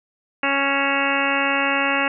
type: harmonic tone with a mistuned harmonic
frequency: 277.2 Hz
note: C#4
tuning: in tune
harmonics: 1 / 2 / 3 / 4 / 5 / 6 / 7 / 8 / 9 / 10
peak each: -27 / -27 / -27 / -27 / -27 / -27 / -27 / -27 / -27 / -27 dBFS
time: 0.43-2.08 s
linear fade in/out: 2 ms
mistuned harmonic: 9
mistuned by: +59 cents
effects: none